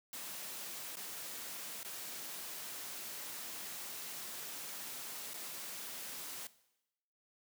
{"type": "noise with dropouts", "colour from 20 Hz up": "white", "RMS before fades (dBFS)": -45, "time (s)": [0.13, 6.47], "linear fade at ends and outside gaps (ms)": 1, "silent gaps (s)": [[0.956, 0.969], [1.831, 1.848], [5.335, 5.341]], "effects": ["noise-tail reverb RT60 0.9 s tail -18 dB re dry", "high-pass 150 Hz 12 dB/octave"]}